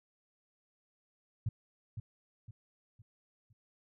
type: tone with echo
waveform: sine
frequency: 110 Hz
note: A2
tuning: in tune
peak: -29 dBFS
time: 1.46-1.49 s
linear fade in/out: 5 ms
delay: 510 ms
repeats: 4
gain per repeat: -8 dB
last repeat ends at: 3.53 s
effects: none